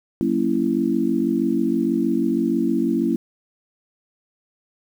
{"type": "chord", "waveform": "sine", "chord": "F# dominant seventh", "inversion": "none", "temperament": "just", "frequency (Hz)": [185, 231.2, 277.5, 333], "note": ["F#3", "A#3", "C#4", "E4"], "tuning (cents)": [0, -14, 2, 18], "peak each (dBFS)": [-27, -22, -23, -22], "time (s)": [0.21, 3.16], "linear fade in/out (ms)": 0, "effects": ["8-bit"]}